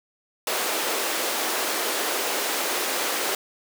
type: high-pass noise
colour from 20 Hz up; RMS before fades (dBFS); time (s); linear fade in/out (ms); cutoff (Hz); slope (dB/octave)
pink; -26; 0.47-3.35; 2; 340; 24
effects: none